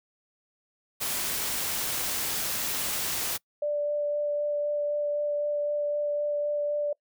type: noise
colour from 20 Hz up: white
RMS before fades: -30 dBFS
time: 1-3.38 s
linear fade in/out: 20 ms
type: tone with vibrato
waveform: sine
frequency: 587.3 Hz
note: D5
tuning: in tune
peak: -25 dBFS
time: 3.62-6.93 s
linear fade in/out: 5 ms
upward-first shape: sine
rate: 3.9 Hz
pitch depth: 8 cents each way
effects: noise-tail reverb RT60 0.1 s tail -25 dB re dry